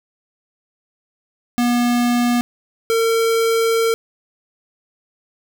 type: tone pair in turn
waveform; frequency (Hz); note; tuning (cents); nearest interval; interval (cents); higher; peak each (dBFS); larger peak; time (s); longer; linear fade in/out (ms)
square; 241.5 / 454.8; B3 / A#4; -39 / -43; major seventh; 1096; second; -15; neither; 1.58-2.41 / 2.9-3.94; second; 0
effects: none